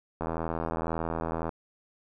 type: click train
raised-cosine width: 1 ms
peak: -17 dBFS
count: 106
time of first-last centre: 0.21-1.492 s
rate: 81.9 Hz
effects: none